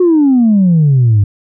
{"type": "exponential sweep", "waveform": "sine", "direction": "down", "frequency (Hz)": [370, 98], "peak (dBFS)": -4, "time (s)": [0, 1.24], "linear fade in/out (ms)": 5, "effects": ["tanh soft clip ceiling -3 dBFS"]}